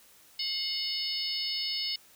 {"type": "harmonic tone with a mistuned harmonic", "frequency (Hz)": 737, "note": "F#5", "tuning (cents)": -7, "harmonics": [3, 4, 5, 6, 7], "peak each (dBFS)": [-43, -37, -40, -34, -34], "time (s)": [0.39, 1.96], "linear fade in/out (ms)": 5, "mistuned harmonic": 3, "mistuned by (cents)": -52, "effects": ["white hiss -58 dBFS RMS until 2.15 s"]}